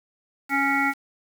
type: harmonic tone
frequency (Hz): 277.2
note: C#4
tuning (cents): 0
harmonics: 1 / 3 / 5 / 7 / 8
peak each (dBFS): -26 / -26 / -26 / -26 / -26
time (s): 0.49-0.94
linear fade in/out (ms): 50
effects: 7-bit